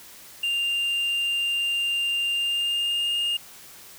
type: tone with pitch glide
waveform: triangle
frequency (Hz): 2794 to 2830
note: F7 to F7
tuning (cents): 0 to +22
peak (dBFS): -21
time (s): 0.43-3.37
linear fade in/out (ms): 5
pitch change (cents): +22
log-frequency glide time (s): 2.3-3.17
effects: white hiss -46 dBFS RMS until 3.98 s